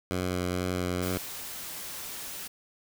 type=tone with vibrato; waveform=10% pulse; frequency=90.5 Hz; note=F#2; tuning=38 cents flat; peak=-20 dBFS; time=0.11-1.18 s; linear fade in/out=0 ms; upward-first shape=sine; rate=2.2 Hz; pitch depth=16 cents each way
type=noise; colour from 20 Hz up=white; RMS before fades=-39 dBFS; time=1.02-2.48 s; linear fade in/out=10 ms
effects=none